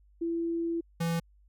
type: tone pair in turn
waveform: sine / square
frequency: 335.2 / 167.16 Hz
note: E4 / E3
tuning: +29 / +24 cents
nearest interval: octave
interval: 1205 cents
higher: first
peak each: -28 dBFS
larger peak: neither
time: 0.21-0.81 / 1-1.2 s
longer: first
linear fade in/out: 10 ms
effects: added 50 Hz sine -58 dBFS peak until 1.48 s